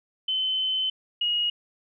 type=tone pair in turn; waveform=sine; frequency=3055 / 2884 Hz; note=G7 / F#7; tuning=-45 / -45 cents; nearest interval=minor second; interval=100 cents; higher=first; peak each=-23 / -22 dBFS; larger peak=second; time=0.28-0.9 / 1.21-1.5 s; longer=first; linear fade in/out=5 ms; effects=none